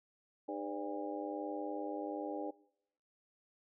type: harmonic tone with a mistuned harmonic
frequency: 101.2 Hz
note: G#2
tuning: 44 cents flat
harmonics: 3 / 4 / 5 / 6 / 7 / 8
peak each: -42 / -46 / -45 / -44 / -54 / -44 dBFS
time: 0.48-2.51 s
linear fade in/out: 10 ms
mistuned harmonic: 6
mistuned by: -64 cents
effects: noise-tail reverb RT60 0.8 s tail -23 dB re dry